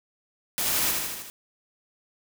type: noise with echo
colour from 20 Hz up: white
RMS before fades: -27 dBFS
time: 0.58-0.91 s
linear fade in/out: 0 ms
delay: 78 ms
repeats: 5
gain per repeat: -3 dB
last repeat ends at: 1.3 s
effects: none